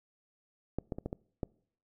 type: clicks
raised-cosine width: 2 ms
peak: -19 / -21 / -26 / -22 / -23 / -20 dBFS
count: 6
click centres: 0.786 / 0.922 / 0.985 / 1.06 / 1.129 / 1.432 s
effects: noise-tail reverb RT60 0.6 s tail -25 dB re dry